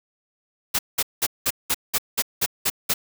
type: noise bursts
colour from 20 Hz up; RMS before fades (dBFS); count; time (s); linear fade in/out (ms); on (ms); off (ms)
white; -21; 10; 0.74-2.94; 10; 49; 190
effects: none